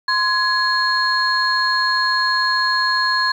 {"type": "tone cluster", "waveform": "sine", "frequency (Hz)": [1039, 1674, 4266], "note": ["C6", "G#6", "C8"], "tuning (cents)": [-12, 13, 33], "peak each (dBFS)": [-19, -18, -20], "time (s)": [0.08, 3.32], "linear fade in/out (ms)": 5, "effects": ["tanh soft clip ceiling -7 dBFS", "8-bit"]}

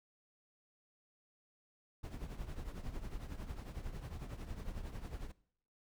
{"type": "noise with tremolo", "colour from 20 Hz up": "brown", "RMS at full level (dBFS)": -41, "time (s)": [2.03, 5.32], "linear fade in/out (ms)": 10, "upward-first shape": "triangle", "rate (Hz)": 11, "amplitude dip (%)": 75, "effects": ["noise-tail reverb RT60 0.6 s tail -20 dB re dry"]}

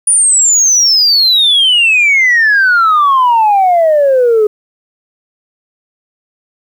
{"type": "exponential sweep", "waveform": "sine", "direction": "down", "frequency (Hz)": [9700, 415.5], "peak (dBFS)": -4, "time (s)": [0.07, 4.47], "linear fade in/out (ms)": 5, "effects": ["tanh soft clip ceiling -3 dBFS", "7-bit"]}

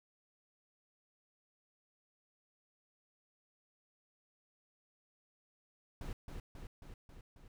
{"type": "noise with echo", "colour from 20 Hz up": "brown", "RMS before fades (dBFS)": -42, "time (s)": [6.01, 6.13], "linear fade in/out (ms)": 2, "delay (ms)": 270, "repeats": 5, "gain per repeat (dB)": -3, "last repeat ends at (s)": 7.48, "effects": []}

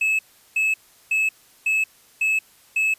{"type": "tone bursts", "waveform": "triangle", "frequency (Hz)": 2596, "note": "E7", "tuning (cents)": -27, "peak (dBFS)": -16, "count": 6, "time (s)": [0.01, 2.94], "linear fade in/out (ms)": 5, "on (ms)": 180, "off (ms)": 370, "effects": ["white hiss -54 dBFS RMS until 2.98 s", "resampled to 32000 Hz"]}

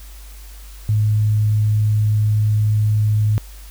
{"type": "tone", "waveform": "sine", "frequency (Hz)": 106.5, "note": "G#2", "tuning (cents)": 44, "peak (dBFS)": -13, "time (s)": [0.89, 3.38], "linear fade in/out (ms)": 0, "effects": ["added 50 Hz sine -35 dBFS peak until 3.7 s", "white hiss -45 dBFS RMS until 3.7 s"]}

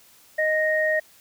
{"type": "tone pair together", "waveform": "sine", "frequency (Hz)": [622.3, 1864.8], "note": ["D#5", "A#6"], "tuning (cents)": [0, 0], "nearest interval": "octave + perfect fifth", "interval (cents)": 1900, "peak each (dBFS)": -22, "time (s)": [0.38, 1], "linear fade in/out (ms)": 10, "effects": ["white hiss -54 dBFS RMS until 1.2 s"]}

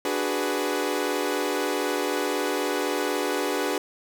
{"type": "chord", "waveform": "sawtooth", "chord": "G# half-diminished seventh", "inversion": "second", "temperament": "equal with one note detuned", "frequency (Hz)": [293.7, 371.3, 415.3, 493.9], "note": ["D4", "F#4", "G#4", "B4"], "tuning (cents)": [0, 6, 0, 0], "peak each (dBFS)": -26, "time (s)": [0.05, 3.78], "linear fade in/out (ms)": 2, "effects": []}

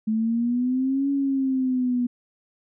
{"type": "exponential two-way sweep", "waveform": "sine", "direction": "up then down", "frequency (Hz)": [216, 280.3, 242.7], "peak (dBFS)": -20, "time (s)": [0.07, 2.07], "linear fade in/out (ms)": 10, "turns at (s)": 1.1, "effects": []}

